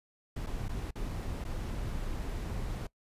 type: noise with dropouts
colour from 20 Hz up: brown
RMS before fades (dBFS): -36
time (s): 0.36-2.87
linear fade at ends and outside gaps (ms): 5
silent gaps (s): 0.464-0.468 / 0.684-0.691 / 0.908-0.955 / 1.441-1.449
effects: noise-tail reverb RT60 0.1 s tail -21 dB re dry + resampled to 32000 Hz